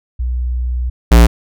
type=tone pair in turn; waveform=sine / square; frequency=61.5 / 58.05 Hz; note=B1 / A#1; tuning=-7 / -7 cents; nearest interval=minor second; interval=100 cents; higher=first; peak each=-15 / -4 dBFS; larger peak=second; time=0.19-0.9 / 1.11-1.27 s; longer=first; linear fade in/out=10 ms; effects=none